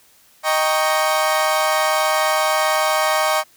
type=chord; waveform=30% pulse; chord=Eb dominant seventh; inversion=none; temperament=equal; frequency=622.3 / 784 / 932.3 / 1108.7 Hz; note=Eb5 / G5 / Bb5 / Db6; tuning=0 / 0 / 0 / 0 cents; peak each=-17 / -20 / -22 / -19 dBFS; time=0.43-3.44 s; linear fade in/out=50 ms; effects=white hiss -53 dBFS RMS until 3.56 s